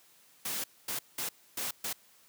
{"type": "noise bursts at uneven times", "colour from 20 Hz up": "white", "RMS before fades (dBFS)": -35, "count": 5, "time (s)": [[0.45, 0.64], [0.88, 0.99], [1.18, 1.29], [1.57, 1.71], [1.84, 1.93]], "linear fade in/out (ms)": 5, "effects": ["white hiss -62 dBFS RMS until 2.28 s", "high-pass 100 Hz 12 dB/octave"]}